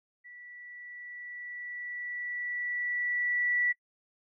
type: tone with level ramp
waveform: sine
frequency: 1955 Hz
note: B6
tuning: 18 cents flat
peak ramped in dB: -47 to -24 dBFS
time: 0.24-3.73 s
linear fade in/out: 20 ms
effects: noise-tail reverb RT60 0.1 s tail -23 dB re dry